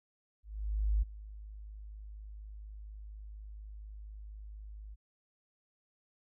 sine tone with ADSR envelope, 52.1 Hz, G#1, 6 cents sharp, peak -25 dBFS, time 0.43-4.96 s, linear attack 590 ms, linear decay 17 ms, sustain -19 dB, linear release 29 ms, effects none

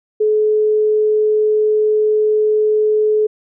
sine tone, 427.8 Hz, A4, 49 cents flat, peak -11 dBFS, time 0.2-3.27 s, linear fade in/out 10 ms, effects none

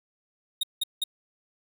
45% pulse tone bursts, 3729 Hz, A#7, in tune, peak -24 dBFS, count 3, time 0.61-1.039 s, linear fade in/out 5 ms, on 23 ms, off 180 ms, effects none

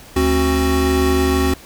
square tone cluster, 74 / 268.5 / 371.1 Hz, D2 / C4 / F#4, +14 / +45 / +5 cents, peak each -19 dBFS, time 0.16-1.54 s, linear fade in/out 5 ms, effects pink hiss -41 dBFS RMS until 1.65 s

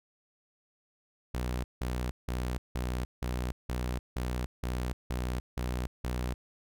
sawtooth tone bursts, 61.74 Hz, B1, in tune, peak -27 dBFS, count 11, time 1.34-6.34 s, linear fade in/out 5 ms, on 300 ms, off 170 ms, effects none

